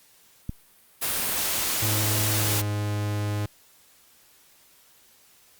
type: click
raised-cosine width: 5 ms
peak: -17 dBFS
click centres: 0.494 s
type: noise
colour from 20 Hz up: white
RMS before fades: -26 dBFS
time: 1.01-2.62 s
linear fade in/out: 20 ms
type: tone with pitch glide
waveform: 45% pulse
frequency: 106.1 to 103.86 Hz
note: G#2 to G#2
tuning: +38 to +1 cents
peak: -25 dBFS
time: 1.82-3.46 s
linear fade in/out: 5 ms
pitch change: -37 cents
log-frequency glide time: 2.35-2.63 s
effects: white hiss -57 dBFS RMS until 5.59 s + Opus 48 kbps